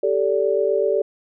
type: chord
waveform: sine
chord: G suspended second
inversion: none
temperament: equal with one note detuned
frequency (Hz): 392 / 440 / 577.2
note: G4 / A4 / D5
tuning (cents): 0 / 0 / -30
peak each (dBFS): -21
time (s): 0.03-1.02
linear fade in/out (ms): 5
effects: none